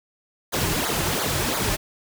pink noise with flanger, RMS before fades -24 dBFS, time 0.52-1.77 s, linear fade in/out 20 ms, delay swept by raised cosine 0.35 to 4.35 ms, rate 2.9 Hz, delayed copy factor -0.95, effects none

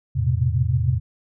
sine tone cluster, 83.8 / 109.4 / 124.3 / 131 Hz, E2 / A2 / B2 / C3, +29 / -9 / +12 / +2 cents, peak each -23 dBFS, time 0.15-1 s, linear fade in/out 20 ms, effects none

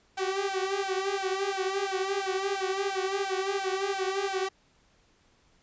sawtooth tone with flanger, 387.4 Hz, G4, 20 cents flat, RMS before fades -30 dBFS, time 0.17-4.49 s, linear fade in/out 10 ms, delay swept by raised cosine 1.2 to 6.2 ms, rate 2.9 Hz, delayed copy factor +1, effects pink hiss -65 dBFS RMS until 5.62 s + resampled to 16000 Hz

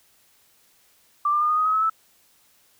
sine tone with pitch steps, 1176 / 1194.5 / 1213.3 / 1232.3 / 1251.7 / 1271.4 / 1291.4 / 1311.7 Hz, D6 / D6 / D#6 / D#6 / D#6 / D#6 / E6 / E6, +2 / +29 / -44 / -17 / +10 / +37 / -36 / -9 cents, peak -18 dBFS, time 1.25-1.898 s, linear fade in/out 5 ms, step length 81 ms, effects white hiss -60 dBFS RMS until 2.79 s

